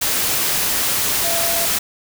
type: tone in noise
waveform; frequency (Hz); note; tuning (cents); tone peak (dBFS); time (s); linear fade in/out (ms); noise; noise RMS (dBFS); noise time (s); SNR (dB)
sine; 676; E5; +43; -24; 1.24-1.66; 10; white; -19; 0.01-1.79; -8
effects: none